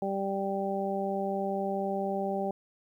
harmonic tone, 195.9 Hz, G3, 1 cent flat, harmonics 1 / 2 / 3 / 4, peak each -34 / -34 / -34 / -34 dBFS, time 0.02-2.51 s, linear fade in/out 2 ms, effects 11-bit

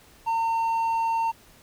sine tone with hard clipping, 910 Hz, A#5, 42 cents flat, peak -23 dBFS, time 0.26-1.32 s, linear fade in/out 20 ms, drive 3 dB, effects pink hiss -54 dBFS RMS until 1.62 s

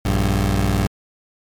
20% pulse tone pair together, 58.94 / 97.6 Hz, A#1 / G2, +20 / -7 cents, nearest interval major sixth, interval 873 cents, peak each -14 dBFS, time 0.05-0.87 s, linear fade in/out 5 ms, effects MP3 96 kbps

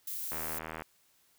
violet noise, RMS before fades -38 dBFS, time 0.07-0.59 s, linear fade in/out 5 ms
click train, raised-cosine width 0.5 ms, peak -24 dBFS, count 41, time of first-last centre 0.32-0.821 s, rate 79.9 Hz
effects white hiss -68 dBFS RMS until 1.38 s

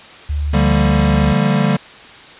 sine tone, 73.42 Hz, D2, in tune, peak -16 dBFS, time 0.29-1.33 s, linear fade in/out 10 ms
square chord, G minor seventh, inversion second, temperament equal with one note detuned, 146.83 / 174.61 / 196 / 228.3 Hz, D3 / F3 / G3 / Bb3, 0 / 0 / 0 / -36 cents, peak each -17 / -23 / -17 / -20 dBFS, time 0.53-1.77 s, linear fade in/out 10 ms
effects white hiss -38 dBFS RMS until 2.39 s + resampled to 8000 Hz

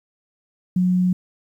sine tone, 181.8 Hz, F#3, 30 cents flat, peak -15 dBFS, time 0.76-1.13 s, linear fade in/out 5 ms, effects 9-bit

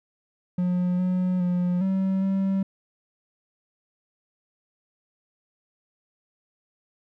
triangle tone with pitch steps, 179.4 / 182.7 / 178.2 / 191.1 / 193.3 Hz, F3 / F#3 / F3 / G3 / G3, +47 / -22 / +35 / -44 / -24 cents, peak -19 dBFS, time 0.58-2.63 s, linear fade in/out 5 ms, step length 410 ms, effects none

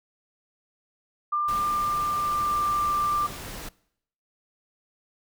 sine tone with pitch glide, 1193 to 1184.1 Hz, D6 to D6, +27 to +14 cents, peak -22 dBFS, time 1.32-3.27 s, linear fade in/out 10 ms, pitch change -13 cents, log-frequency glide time 1.69-2.92 s
pink noise, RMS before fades -38 dBFS, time 1.48-3.69 s, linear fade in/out 5 ms
effects noise-tail reverb RT60 0.7 s tail -22 dB re dry

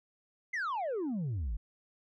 sine exponential sweep, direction down, 2125 to 45.83 Hz, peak -29 dBFS, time 0.53-1.57 s, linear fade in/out 10 ms, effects tanh soft clip ceiling -31 dBFS

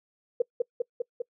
sine tone with echo, 480.8 Hz, B4, 46 cents flat, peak -19 dBFS, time 0.4-0.42 s, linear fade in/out 5 ms, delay 200 ms, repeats 4, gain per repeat -2 dB, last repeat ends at 1.22 s, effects noise-tail reverb RT60 0.1 s tail -25 dB re dry

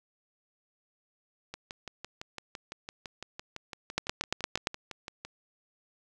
two click trains, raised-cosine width 0.2 ms, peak -10 / -22 dBFS, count 7 / 23, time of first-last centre 3.98-4.671 / 1.54-5.25 s, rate 8.68 / 5.93 Hz, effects none

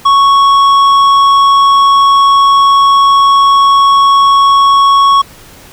triangle tone with tanh clipping, 1108.7 Hz, C#6, in tune, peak -5 dBFS, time 0.05-5.22 s, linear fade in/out 10 ms, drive 13 dB, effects pink hiss -36 dBFS RMS until 5.72 s

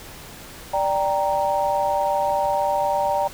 sine chord, G minor, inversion second, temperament equal, 587.3 / 784 / 932.3 Hz, D5 / G5 / Bb5, 0 / 0 / 0 cents, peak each -23 dBFS, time 0.73-3.28 s, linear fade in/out 10 ms, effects pink hiss -40 dBFS RMS until 3.33 s

